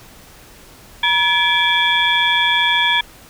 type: tone cluster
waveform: sine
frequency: 956 / 1705 / 2331 / 3273 / 3446 Hz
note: A#5 / G#6 / D7 / G#7 / A7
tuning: +43 / +45 / -14 / -26 / -37 cents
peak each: -19 dBFS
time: 1.03-3.01 s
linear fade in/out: 5 ms
effects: tanh soft clip ceiling -2 dBFS + pink hiss -43 dBFS RMS until 3.29 s